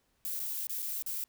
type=noise with dropouts; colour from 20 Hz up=violet; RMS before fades=-36 dBFS; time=0.25-1.24 s; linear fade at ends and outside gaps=0 ms; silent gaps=0.394-0.4 / 0.669-0.695 / 0.821-0.826 / 1.023-1.063 s; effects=pink hiss -74 dBFS RMS until 1.28 s